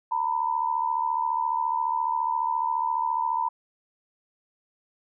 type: tone pair together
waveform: sine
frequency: 913.3 / 987.8 Hz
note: A#5 / B5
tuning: -36 / 0 cents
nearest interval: minor second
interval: 136 cents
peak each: -26 dBFS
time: 0.11-3.49 s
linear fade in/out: 10 ms
effects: none